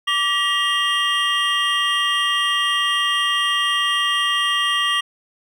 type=tone cluster; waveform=triangle; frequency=1164 / 1918 / 2823 / 3198 Hz; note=D6 / A#6 / F7 / G7; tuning=-16 / +49 / +18 / +34 cents; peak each=-21 dBFS; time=0.07-5.01 s; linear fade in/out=10 ms; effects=none